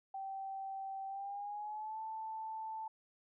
sine tone with pitch glide, 776 to 881.2 Hz, G5 to A5, -18 to +2 cents, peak -40 dBFS, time 0.14-2.88 s, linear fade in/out 5 ms, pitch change +220 cents, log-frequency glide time 1.07-2 s, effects none

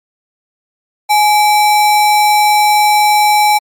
sine tone with sample-and-hold, 840 Hz, G#5, 19 cents sharp, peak -6 dBFS, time 1.09-3.59 s, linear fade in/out 20 ms, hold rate 3150 Hz, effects MP3 64 kbps

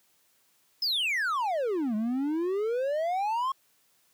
triangle exponential two-way sweep, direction down then up, 5250 to 208.3 to 1097 Hz, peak -24 dBFS, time 0.82-3.52 s, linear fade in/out 5 ms, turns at 1.95 s, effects white hiss -67 dBFS RMS until 4.13 s + high-pass 100 Hz 12 dB/octave

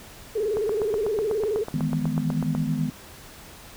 sine tone with vibrato, 425.3 Hz, G#4, 41 cents sharp, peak -22 dBFS, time 0.35-1.64 s, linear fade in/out 10 ms, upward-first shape square, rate 19 Hz, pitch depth 87 cents each way
click train, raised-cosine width 1 ms, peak -17 dBFS, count 17, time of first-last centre 0.57-2.55 s, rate 8.08 Hz
sine chord, E major seventh, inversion third, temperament equal, 155.56 / 164.81 / 207.7 / 246.9 Hz, D#3 / E3 / G#3 / B3, 0 / 0 / 0 / 0 cents, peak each -26 / -30 / -30 / -28 dBFS, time 1.74-2.9 s, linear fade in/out 2 ms
effects pink hiss -45 dBFS RMS until 3.76 s

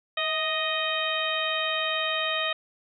harmonic tone with a mistuned harmonic, 622.3 Hz, D#5, in tune, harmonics 1 / 2 / 3 / 4 / 5 / 6, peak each -32 / -32 / -32 / -32 / -32 / -32 dBFS, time 0.17-2.53 s, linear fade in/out 5 ms, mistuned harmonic 1, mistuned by +46 cents, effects none

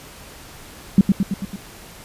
sine tone with echo, 195 Hz, G3, 9 cents flat, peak -6 dBFS, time 0.98-1.01 s, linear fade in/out 2 ms, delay 110 ms, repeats 5, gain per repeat -4 dB, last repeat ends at 1.56 s, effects pink hiss -41 dBFS RMS until 2.04 s + resampled to 32000 Hz

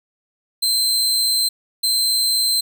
sawtooth tone bursts at uneven times, 4108 Hz, C8, 33 cents flat, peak -13 dBFS, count 2, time 0.62-1.49 / 1.83-2.61 s, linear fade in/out 10 ms, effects none

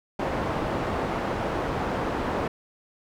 white low-pass noise, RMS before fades -28 dBFS, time 0.19-2.48 s, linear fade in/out 5 ms, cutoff 850 Hz, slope 12 dB/octave, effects none

